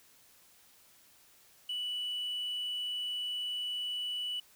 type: tone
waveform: triangle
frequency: 2960 Hz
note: F#7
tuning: in tune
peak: -31 dBFS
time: 1.69-4.4 s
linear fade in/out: 5 ms
effects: tanh soft clip ceiling -29 dBFS + white hiss -62 dBFS RMS until 4.55 s